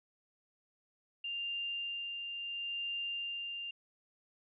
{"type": "tone with tremolo", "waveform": "sine", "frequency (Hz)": 2794, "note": "F7", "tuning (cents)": 0, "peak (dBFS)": -35, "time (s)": [1.24, 3.71], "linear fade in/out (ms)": 5, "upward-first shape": "sine", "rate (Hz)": 0.73, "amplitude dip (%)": 35, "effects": []}